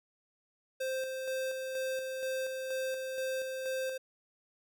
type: tone with tremolo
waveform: square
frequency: 523.3 Hz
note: C5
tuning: in tune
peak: -33 dBFS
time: 0.8-3.98 s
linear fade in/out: 10 ms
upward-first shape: square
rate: 2.1 Hz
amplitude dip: 35%
effects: none